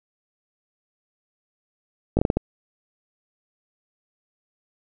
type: slowing click train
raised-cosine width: 2 ms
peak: -6 dBFS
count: 6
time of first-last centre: 2.17-2.37 s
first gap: 19 ms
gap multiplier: 1.38
effects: none